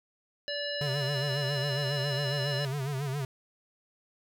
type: harmonic tone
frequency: 579 Hz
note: D5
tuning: 25 cents flat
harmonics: 1 / 3 / 5 / 7 / 9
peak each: -35 / -38 / -39 / -39 / -40 dBFS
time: 0.48-2.65 s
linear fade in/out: 0 ms
type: tone with vibrato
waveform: square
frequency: 138.59 Hz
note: C#3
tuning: in tune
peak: -31 dBFS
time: 0.81-3.25 s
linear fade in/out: 2 ms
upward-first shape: sine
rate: 7.3 Hz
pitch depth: 110 cents each way
effects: none